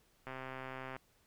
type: click train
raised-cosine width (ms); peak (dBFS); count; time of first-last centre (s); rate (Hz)
0.5; -29; 92; 0.27-0.965; 131
effects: pink hiss -71 dBFS RMS until 1.26 s